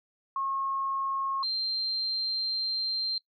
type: tone pair in turn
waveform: sine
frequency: 1085 / 4156 Hz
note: C#6 / C8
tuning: -37 / -12 cents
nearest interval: octave + major seventh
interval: 2325 cents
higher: second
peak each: -28 / -27 dBFS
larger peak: second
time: 0.36-1.43 / 1.43-3.18 s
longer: second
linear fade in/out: 2 ms
effects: noise-tail reverb RT60 0.1 s tail -21 dB re dry